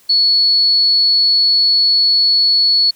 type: tone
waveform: sine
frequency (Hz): 4400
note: C#8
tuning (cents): -14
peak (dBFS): -9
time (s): 0.09-2.91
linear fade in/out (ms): 10
effects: white hiss -50 dBFS RMS until 2.95 s

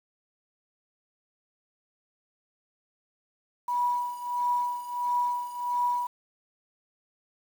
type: tone with tremolo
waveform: sine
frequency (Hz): 974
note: B5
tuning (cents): -24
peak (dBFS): -22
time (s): 3.68-6.07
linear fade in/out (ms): 5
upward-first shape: triangle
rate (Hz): 1.5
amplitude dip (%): 85
effects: 8-bit

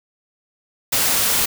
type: noise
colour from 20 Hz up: white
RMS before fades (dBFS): -18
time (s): 0.92-1.46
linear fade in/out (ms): 10
effects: none

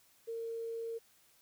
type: tone with quantisation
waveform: sine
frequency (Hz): 457.8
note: A#4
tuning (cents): -31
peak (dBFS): -37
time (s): 0.27-0.99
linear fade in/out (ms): 20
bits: 11
effects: white hiss -67 dBFS RMS until 1.41 s

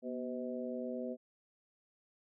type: harmonic tone with a mistuned harmonic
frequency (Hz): 127.2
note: C3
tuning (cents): -48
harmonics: 2 / 3 / 4 / 5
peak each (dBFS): -40 / -45 / -42 / -45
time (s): 0.02-1.17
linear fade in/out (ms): 50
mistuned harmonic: 2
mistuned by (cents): -78
effects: none

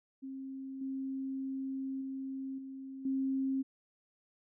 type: tone with level steps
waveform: sine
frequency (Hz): 267.4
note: C4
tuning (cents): +38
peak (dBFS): -40 / -35 / -37 / -42 / -30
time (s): 0.22-3.63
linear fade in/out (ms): 20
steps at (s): 0.81 / 2.01 / 2.58 / 3.05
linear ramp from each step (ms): 5
effects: none

